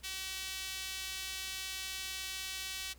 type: tone with high-pass filter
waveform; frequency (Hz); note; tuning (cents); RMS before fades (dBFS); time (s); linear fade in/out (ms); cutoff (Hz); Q
sawtooth; 380.2; F#4; +47; -41; 0.03-2.94; 20; 3000; 1.2
effects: added 60 Hz sine -56 dBFS peak until 2.98 s + pink hiss -63 dBFS RMS until 2.98 s